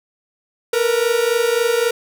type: tone pair together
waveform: 45% pulse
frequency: 458.1 / 481.8 Hz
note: A#4 / B4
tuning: -30 / -43 cents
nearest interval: minor second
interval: 87 cents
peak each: -18 dBFS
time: 0.73-1.91 s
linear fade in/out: 5 ms
effects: none